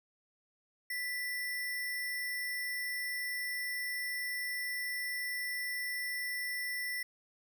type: tone with sample-and-hold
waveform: sine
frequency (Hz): 1975.5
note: B6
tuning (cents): 0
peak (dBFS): -34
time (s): 0.9-7.03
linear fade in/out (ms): 5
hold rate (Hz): 7350
effects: none